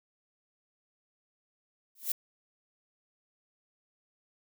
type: noise with exponential growth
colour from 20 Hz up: violet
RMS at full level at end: -25 dBFS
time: 1.95-2.12 s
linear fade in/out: 5 ms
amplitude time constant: 35 ms
effects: none